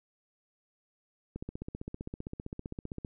click train, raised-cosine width 3 ms, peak -25 dBFS, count 27, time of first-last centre 1.36-3.048 s, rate 15.4 Hz, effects none

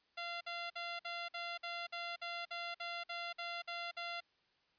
10% pulse tone bursts, 689 Hz, F5, 24 cents flat, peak -32 dBFS, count 14, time 0.17-4.206 s, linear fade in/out 10 ms, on 240 ms, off 52 ms, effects white hiss -75 dBFS RMS until 4.78 s + resampled to 11025 Hz

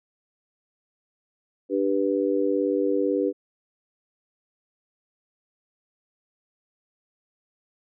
sine chord, G major, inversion second, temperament just, 294 / 392 / 490 Hz, D4 / G4 / B4, +2 / 0 / -14 cents, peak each -25 dBFS, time 1.69-3.33 s, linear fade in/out 50 ms, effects none

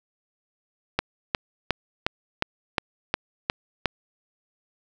click train, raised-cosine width 0.3 ms, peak -5 dBFS, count 9, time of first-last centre 0.99-3.857 s, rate 2.79 Hz, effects none

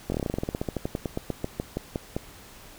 slowing click train, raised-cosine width 2 ms, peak -14 dBFS, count 26, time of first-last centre 0.1-2.165 s, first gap 21 ms, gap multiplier 1.1, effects pink hiss -48 dBFS RMS until 2.78 s

